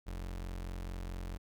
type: tone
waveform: 35% pulse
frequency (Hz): 44.54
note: F1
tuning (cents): +35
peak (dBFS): -37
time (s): 0.06-1.38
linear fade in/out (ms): 20
effects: none